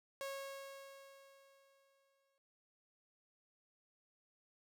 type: tone with exponential decay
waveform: sawtooth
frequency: 548 Hz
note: C#5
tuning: 20 cents flat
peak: -37 dBFS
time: 0.21-2.38 s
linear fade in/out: 0 ms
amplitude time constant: 470 ms
effects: none